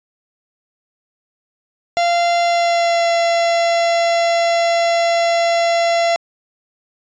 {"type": "tone with pitch glide", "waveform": "45% pulse", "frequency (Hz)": [690, 679.3], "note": ["F5", "F5"], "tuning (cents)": [-21, -48], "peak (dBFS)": -13, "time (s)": [1.97, 6.16], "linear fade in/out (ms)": 0, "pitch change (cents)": -27, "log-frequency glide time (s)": [2.42, 3.09], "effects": ["resampled to 16000 Hz"]}